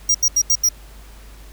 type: tone bursts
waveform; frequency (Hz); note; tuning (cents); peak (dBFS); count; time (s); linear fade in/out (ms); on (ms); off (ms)
square; 5700; F8; +34; -13; 5; 0.09-0.69; 5; 56; 80
effects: added 50 Hz sine -39 dBFS peak until 1.52 s + pink hiss -47 dBFS RMS until 1.52 s